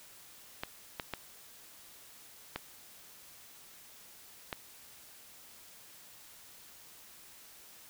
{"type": "clicks", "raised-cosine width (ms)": 0.3, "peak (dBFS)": -19, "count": 5, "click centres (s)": [0.635, 0.998, 1.137, 2.56, 4.528], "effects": ["white hiss -55 dBFS RMS until 7.89 s"]}